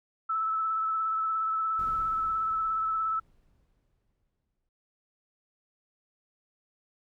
sine tone with vibrato, 1310 Hz, E6, 11 cents flat, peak -26 dBFS, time 0.29-3.2 s, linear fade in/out 10 ms, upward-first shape sine, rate 17 Hz, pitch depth 19 cents each way
brown noise with exponential decay, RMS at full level -42 dBFS, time 1.79-4.69 s, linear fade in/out 2 ms, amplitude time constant 630 ms
effects none

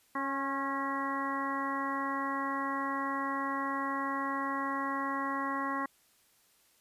harmonic tone with a mistuned harmonic, 275.1 Hz, C#4, 13 cents flat, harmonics 1 / 2 / 3 / 4 / 5 / 6 / 7, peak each -37 / -43 / -41 / -34 / -44 / -44 / -40 dBFS, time 0.15-5.86 s, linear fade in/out 5 ms, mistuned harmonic 4, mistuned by -19 cents, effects white hiss -67 dBFS RMS until 6.8 s + resampled to 32000 Hz

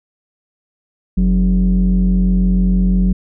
sine tone pair together, 46.17 / 184.7 Hz, F#1 / F#3, -3 / -3 cents, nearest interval 2 octaves, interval 2400 cents, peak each -11 dBFS, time 1.17-3.13 s, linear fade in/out 10 ms, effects tanh soft clip ceiling -7 dBFS

